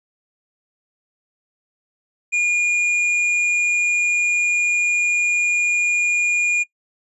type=tone with hard clipping; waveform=triangle; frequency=2429 Hz; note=D#7; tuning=42 cents flat; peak=-17 dBFS; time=2.32-6.64 s; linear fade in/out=20 ms; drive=9 dB; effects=noise-tail reverb RT60 0.1 s tail -19 dB re dry + resampled to 24000 Hz